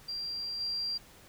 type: tone with level steps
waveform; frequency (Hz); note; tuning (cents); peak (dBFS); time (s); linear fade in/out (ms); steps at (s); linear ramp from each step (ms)
sine; 4743; D8; +16; -34 / -31; 0.08-0.98; 10; 0.6; 10
effects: pink hiss -56 dBFS RMS until 1.28 s